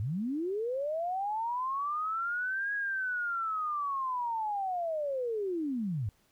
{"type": "linear two-way sweep", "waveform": "sine", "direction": "up then down", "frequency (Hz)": [92.5, 1661.2, 92.5], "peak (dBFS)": -30, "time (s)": [0, 6.09], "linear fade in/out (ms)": 0, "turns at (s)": 2.74, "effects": ["pink hiss -69 dBFS RMS until 6.31 s"]}